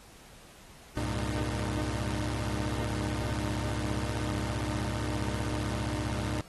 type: tone cluster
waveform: sawtooth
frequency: 66.4 / 100.7 / 116 / 304.5 Hz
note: C2 / G2 / A#2 / D#4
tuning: +26 / +47 / -8 / -37 cents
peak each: -31 / -32 / -31 / -33 dBFS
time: 0.97-6.41 s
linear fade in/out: 0 ms
effects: pink hiss -54 dBFS RMS until 6.48 s + AAC 32 kbps